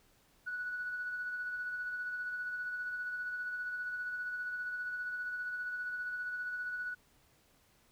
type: tone with tremolo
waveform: sine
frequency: 1474 Hz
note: F#6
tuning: 7 cents flat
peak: -34 dBFS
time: 0.46-6.95 s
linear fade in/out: 20 ms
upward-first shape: sine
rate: 15 Hz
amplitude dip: 35%
effects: tanh soft clip ceiling -30 dBFS + pink hiss -68 dBFS RMS until 7.91 s